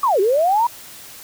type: linear two-way sweep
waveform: sine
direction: down then up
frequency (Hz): 1174.7 to 365.3 to 978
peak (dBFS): -13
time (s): 0.03-0.67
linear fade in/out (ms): 5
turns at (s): 0.2
effects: white hiss -39 dBFS RMS until 1.23 s